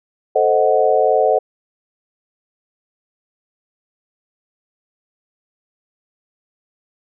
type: chord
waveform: sine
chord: A diminished seventh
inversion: none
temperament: equal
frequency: 440 / 523.3 / 622.3 / 740 Hz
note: A4 / C5 / Eb5 / Gb5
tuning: 0 / 0 / 0 / 0 cents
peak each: -17 dBFS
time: 0.35-1.39 s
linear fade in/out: 10 ms
effects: none